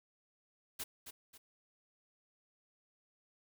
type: noise with echo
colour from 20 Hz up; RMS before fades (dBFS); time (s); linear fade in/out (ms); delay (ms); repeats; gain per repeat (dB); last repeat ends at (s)
white; -41; 0.79-0.84; 10; 270; 2; -8; 1.38
effects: none